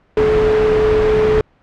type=tone in noise; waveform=sine; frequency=430.6 Hz; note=A4; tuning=37 cents flat; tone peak=-11 dBFS; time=0.17-1.41 s; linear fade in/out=2 ms; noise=pink; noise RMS=-19 dBFS; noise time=0.17-1.41 s; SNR=+5 dB; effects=pink hiss -55 dBFS RMS until 1.62 s + low-pass 2000 Hz 12 dB/octave